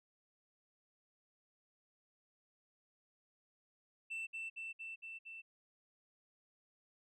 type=tone with echo; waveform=sine; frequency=2672 Hz; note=E7; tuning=23 cents sharp; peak=-37 dBFS; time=4.1-4.27 s; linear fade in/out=20 ms; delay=230 ms; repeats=5; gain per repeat=-2 dB; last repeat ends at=5.42 s; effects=tanh soft clip ceiling -39 dBFS